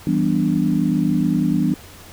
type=chord; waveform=sine; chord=E minor seventh; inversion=none; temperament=equal with one note detuned; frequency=165.67 / 196 / 246.9 / 293.7 Hz; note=E3 / G3 / B3 / D4; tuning=+9 / 0 / 0 / 0 cents; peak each=-21 dBFS; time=0.07-1.74 s; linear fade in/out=2 ms; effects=added 91 Hz sine -44 dBFS peak until 2.12 s + pink hiss -42 dBFS RMS until 2.12 s